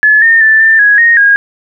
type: tone with pitch steps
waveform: sine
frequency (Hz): 1715 / 1823 / 1762 / 1785 / 1665 / 1861 / 1634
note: A6 / A#6 / A6 / A6 / G#6 / A#6 / G#6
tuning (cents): -45 / -39 / +2 / +24 / +4 / -3 / -29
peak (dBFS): -3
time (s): 0.03-1.36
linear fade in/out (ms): 0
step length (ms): 190
effects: none